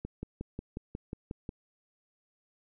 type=click train; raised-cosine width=3 ms; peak=-24 dBFS; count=9; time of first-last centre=0.05-1.491 s; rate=5.55 Hz; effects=none